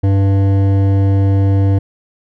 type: tone with hard clipping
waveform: triangle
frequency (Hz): 98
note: G2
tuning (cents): 0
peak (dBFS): -11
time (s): 0.03-1.79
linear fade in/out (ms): 10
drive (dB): 16
effects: none

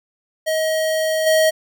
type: tone with level steps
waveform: square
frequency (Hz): 633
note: D#5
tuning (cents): +30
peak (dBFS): -18 / -13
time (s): 0.46-1.51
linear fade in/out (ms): 20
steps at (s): 1.26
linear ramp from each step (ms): 10
effects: none

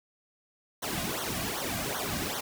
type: noise with flanger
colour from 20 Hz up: pink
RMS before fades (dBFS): -33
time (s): 0.82-2.41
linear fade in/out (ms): 10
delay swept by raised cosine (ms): 0.4 to 2.3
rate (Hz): 2.6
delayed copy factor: -1
effects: none

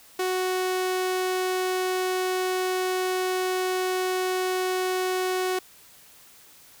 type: tone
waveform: sawtooth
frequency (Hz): 370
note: F#4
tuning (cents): 0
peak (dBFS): -20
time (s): 0.19-5.59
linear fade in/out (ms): 5
effects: white hiss -52 dBFS RMS until 6.8 s

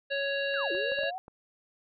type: harmonic tone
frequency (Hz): 556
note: C#5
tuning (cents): +5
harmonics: 1 / 3 / 5 / 7 / 8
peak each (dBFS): -31 / -33 / -36 / -39 / -48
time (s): 0.1-1.11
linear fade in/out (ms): 20
type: linear two-way sweep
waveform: sine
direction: down then up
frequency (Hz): 1693 to 329.6 to 769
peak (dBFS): -34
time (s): 0.54-1.18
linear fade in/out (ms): 0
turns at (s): 0.72
type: clicks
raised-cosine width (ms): 1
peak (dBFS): -33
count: 5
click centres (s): 0.75 / 0.919 / 0.988 / 1.035 / 1.281
effects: none

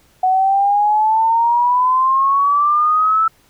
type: exponential sweep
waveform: sine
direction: up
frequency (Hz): 740 to 1325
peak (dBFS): -11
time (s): 0.23-3.28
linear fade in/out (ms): 5
effects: pink hiss -54 dBFS RMS until 3.49 s

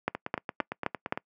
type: two click trains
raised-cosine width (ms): 0.5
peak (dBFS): -17 / -11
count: 10 / 5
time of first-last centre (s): 0.15-1.175 / 0.08-1.124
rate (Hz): 8.78 / 3.83
effects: noise-tail reverb RT60 0.1 s tail -25 dB re dry + high-pass 150 Hz 12 dB/octave

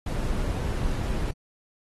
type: noise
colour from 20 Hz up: brown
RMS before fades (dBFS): -27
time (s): 0.06-1.31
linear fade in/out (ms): 5
effects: AAC 32 kbps

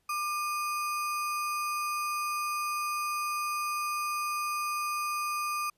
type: tone with sample-and-hold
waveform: sine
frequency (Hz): 1194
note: D6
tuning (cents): +28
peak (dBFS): -29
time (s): 0.09-5.7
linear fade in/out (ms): 5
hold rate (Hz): 3675
effects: pink hiss -74 dBFS RMS until 5.77 s + resampled to 32000 Hz

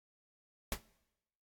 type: noise with exponential decay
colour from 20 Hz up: pink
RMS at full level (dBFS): -31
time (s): 0.72-0.82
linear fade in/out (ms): 2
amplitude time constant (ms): 20
effects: noise-tail reverb RT60 0.9 s tail -21 dB re dry + AAC 64 kbps

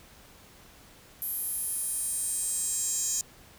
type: tone with high-pass filter sweep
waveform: square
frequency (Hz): 356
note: F4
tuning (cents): +33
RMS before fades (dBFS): -31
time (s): 1.22-3.21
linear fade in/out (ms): 0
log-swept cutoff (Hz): 12000 to 6800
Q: 5.9
effects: pink hiss -54 dBFS RMS until 3.58 s

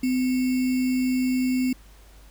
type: tone with sample-and-hold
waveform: sine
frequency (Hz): 255.4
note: C4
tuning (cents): -42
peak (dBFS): -20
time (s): 0.03-1.73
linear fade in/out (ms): 5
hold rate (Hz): 2450
effects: added 50 Hz sine -48 dBFS peak until 2.3 s + pink hiss -55 dBFS RMS until 2.3 s

